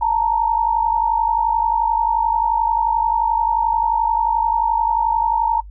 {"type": "tone pair together", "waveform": "sine", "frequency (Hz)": [879, 930.4], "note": ["A5", "A#5"], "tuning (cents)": [-2, -4], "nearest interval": "minor second", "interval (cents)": 98, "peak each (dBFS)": [-19, -17], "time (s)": [0.01, 5.61], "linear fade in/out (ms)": 10, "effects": ["noise-tail reverb RT60 0.1 s tail -24 dB re dry", "added 50 Hz sine -34 dBFS peak until 5.7 s"]}